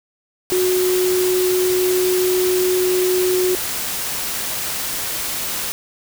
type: tone in noise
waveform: sine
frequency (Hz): 366.4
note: F#4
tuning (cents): -17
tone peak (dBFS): -15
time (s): 0.52-3.55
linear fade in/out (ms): 0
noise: white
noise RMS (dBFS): -24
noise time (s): 0.5-5.72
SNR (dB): +6
effects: none